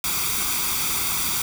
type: noise with comb filter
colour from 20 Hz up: white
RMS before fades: -24 dBFS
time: 0.04-1.42 s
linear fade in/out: 2 ms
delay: 0.85 ms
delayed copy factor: +0.7
effects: none